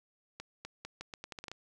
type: accelerating click train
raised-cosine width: 0.2 ms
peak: -25 dBFS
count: 11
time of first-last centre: 0.4-1.516 s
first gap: 250 ms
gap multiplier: 0.8
effects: none